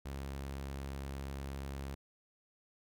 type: tone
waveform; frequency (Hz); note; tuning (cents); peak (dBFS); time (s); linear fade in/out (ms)
sawtooth; 68.5; C#2; -20; -36; 0.05-1.95; 10
effects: none